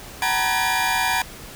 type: tone cluster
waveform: 35% pulse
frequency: 757 / 910 / 968 / 1682 / 2393 Hz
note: F#5 / A#5 / B5 / G#6 / D7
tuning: +39 / -42 / -35 / +22 / +32 cents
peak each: -24 dBFS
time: 0.22-1.22 s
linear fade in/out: 2 ms
effects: pink hiss -39 dBFS RMS until 1.55 s